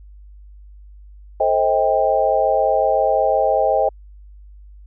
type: chord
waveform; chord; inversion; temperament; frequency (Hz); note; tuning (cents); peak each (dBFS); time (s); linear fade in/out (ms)
sine; A half-diminished seventh; none; just; 440 / 528 / 633.6 / 792; A4 / C5 / Eb5 / G5; 0 / +16 / +31 / +18; -24 / -19 / -18 / -19; 1.4-3.89; 5
effects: added 50 Hz sine -39 dBFS peak until 4.86 s